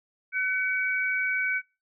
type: tone pair together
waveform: sine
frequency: 1513 / 2263 Hz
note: F#6 / C#7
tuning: +38 / +35 cents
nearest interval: perfect fifth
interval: 697 cents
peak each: -27 dBFS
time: 0.32-1.62 s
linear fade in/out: 50 ms
effects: noise-tail reverb RT60 0.3 s tail -25 dB re dry